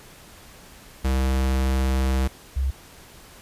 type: tone pair in turn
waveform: square / sine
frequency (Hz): 65.7 / 66.77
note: C2 / C2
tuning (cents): +8 / +36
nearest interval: unison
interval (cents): 28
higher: second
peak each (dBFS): -20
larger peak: neither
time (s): 1.04-2.28 / 2.56-2.71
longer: first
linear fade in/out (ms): 10
effects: pink hiss -47 dBFS RMS until 3.41 s + resampled to 32000 Hz